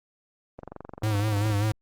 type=click train; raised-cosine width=1 ms; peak=-24 dBFS; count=22; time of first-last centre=0.59-1.499 s; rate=23.1 Hz
type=tone with vibrato; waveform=square; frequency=104.8 Hz; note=G#2; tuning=16 cents sharp; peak=-23 dBFS; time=1.03-1.72 s; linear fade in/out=5 ms; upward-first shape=sine; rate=5.1 Hz; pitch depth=71 cents each way
effects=Opus 24 kbps